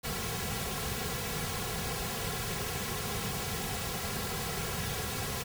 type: noise with comb filter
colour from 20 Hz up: pink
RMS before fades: -35 dBFS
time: 0.03-5.44 s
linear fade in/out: 20 ms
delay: 3.3 ms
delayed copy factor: -0.85
effects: none